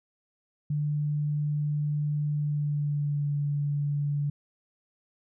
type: tone with pitch glide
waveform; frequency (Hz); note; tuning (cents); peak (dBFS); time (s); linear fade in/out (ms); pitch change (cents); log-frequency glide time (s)
sine; 148.2 to 144.73; D3 to D3; +16 to -25; -25; 0.7-4.3; 5; -41; 2.34-3.31
effects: none